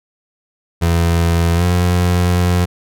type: tone with pitch glide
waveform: 30% pulse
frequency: 84.4 to 88.9 Hz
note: E2 to F2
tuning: +41 to +31 cents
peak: -9 dBFS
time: 0.81-2.66 s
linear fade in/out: 20 ms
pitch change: +90 cents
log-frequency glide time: 1.55-1.64 s
effects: none